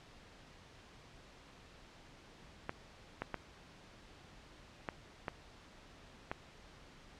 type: clicks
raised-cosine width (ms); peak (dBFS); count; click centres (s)
0.5; -22; 6; 2.694 / 3.22 / 3.343 / 4.888 / 5.282 / 6.315
effects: pink hiss -58 dBFS RMS until 7.19 s + low-pass 5000 Hz 12 dB/octave